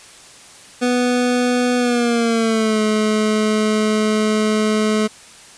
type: tone with pitch glide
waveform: 25% pulse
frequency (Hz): 246.9 to 214.9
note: B3 to A3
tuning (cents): 0 to -41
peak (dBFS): -11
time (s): 0.81-5.08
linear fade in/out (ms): 20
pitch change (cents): -241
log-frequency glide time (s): 1.77-2.81
effects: white hiss -42 dBFS RMS until 5.57 s + resampled to 22050 Hz